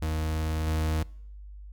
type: tone with level steps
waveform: 40% pulse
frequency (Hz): 78.7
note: D#2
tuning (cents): +20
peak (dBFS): -26 / -24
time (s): 0.02-1.03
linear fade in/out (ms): 5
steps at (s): 0.67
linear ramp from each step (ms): 2
effects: noise-tail reverb RT60 0.7 s tail -24 dB re dry + added 50 Hz sine -41 dBFS peak until 1.72 s